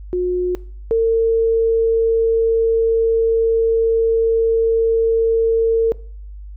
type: tone pair in turn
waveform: sine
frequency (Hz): 360.1 / 453.7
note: F#4 / A#4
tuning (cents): -47 / -47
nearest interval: major third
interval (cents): 400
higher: second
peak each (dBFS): -16 / -12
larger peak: second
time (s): 0.13-0.55 / 0.91-5.92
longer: second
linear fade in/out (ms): 0
effects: noise-tail reverb RT60 0.5 s tail -21 dB re dry + added 50 Hz sine -31 dBFS peak until 6.56 s